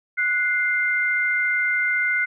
sine tone pair together, 1471.9 / 2093 Hz, F#6 / C7, -9 / 0 cents, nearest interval tritone, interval 609 cents, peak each -22 / -21 dBFS, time 0.17-2.26 s, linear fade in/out 20 ms, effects none

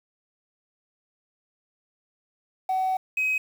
triangle tone pair in turn, 753 / 2533 Hz, F#5 / D#7, +30 / +30 cents, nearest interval octave + major sixth, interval 2100 cents, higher second, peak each -19 dBFS, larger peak neither, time 2.69-2.97 / 3.17-3.38 s, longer first, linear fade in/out 5 ms, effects tanh soft clip ceiling -18 dBFS + 8-bit

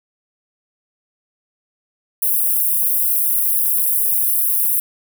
white high-pass noise, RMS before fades -17 dBFS, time 2.22-4.8 s, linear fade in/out 5 ms, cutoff 10000 Hz, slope 48 dB/octave, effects none

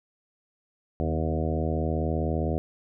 harmonic tone with a mistuned harmonic, 79.8 Hz, D#2, 44 cents sharp, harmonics 1 / 2 / 3 / 4 / 5 / 6 / 7 / 8 / 9, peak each -28 / -31 / -33 / -34 / -35 / -36 / -36 / -37 / -38 dBFS, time 1-2.58 s, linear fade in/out 0 ms, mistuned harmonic 2, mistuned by -49 cents, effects none

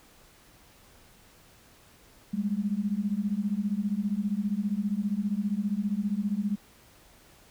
sine beating tone pair, 197 / 212 Hz, G3 / G#3, +9 / +36 cents, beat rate 15 Hz, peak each -29 dBFS, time 2.33-6.56 s, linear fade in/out 10 ms, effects pink hiss -57 dBFS RMS until 7.5 s

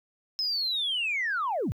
sine linear sweep, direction down, 5190 to 65.41 Hz, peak -25 dBFS, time 0.39-1.72 s, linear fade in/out 0 ms, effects tanh soft clip ceiling -22 dBFS + 11-bit

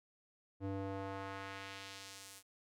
square tone with band-pass filter sweep, 97.5 Hz, G2, 9 cents flat, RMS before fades -45 dBFS, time 0.6-2.43 s, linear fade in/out 50 ms, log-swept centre 300 to 11000 Hz, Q 0.87, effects none

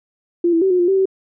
sine tone with pitch steps, 345.1 / 330.8 / 382.9 / 362 / 350.2 / 386 / 382.6 Hz, F4 / E4 / G4 / F#4 / F4 / G4 / G4, -21 / +6 / -41 / -38 / +5 / -27 / -42 cents, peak -12 dBFS, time 0.44-1.056 s, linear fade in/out 5 ms, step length 88 ms, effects none

